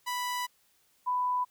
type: tone pair in turn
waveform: sawtooth / sine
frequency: 987.8 / 994.7 Hz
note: B5 / B5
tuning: 0 / +12 cents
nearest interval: unison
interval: 12 cents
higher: second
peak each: -27 / -26 dBFS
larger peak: second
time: 0.06-0.47 / 1.06-1.45 s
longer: first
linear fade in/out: 20 ms
effects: white hiss -68 dBFS RMS until 1.5 s